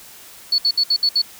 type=tone bursts; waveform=sine; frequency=4422 Hz; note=C#8; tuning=5 cents flat; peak=-13 dBFS; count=6; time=0.52-1.218 s; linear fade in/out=5 ms; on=63 ms; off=64 ms; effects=white hiss -42 dBFS RMS until 1.39 s